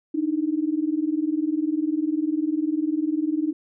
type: tone pair together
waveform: sine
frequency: 298 / 318 Hz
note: D4 / D#4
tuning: +25 / +38 cents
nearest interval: minor second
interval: 113 cents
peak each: -24 dBFS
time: 0.14-3.53 s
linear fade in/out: 10 ms
effects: none